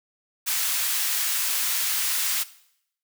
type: high-pass noise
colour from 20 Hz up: white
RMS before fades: -25 dBFS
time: 0.46-2.44 s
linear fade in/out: 20 ms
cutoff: 1300 Hz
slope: 12 dB/octave
effects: noise-tail reverb RT60 0.7 s tail -17 dB re dry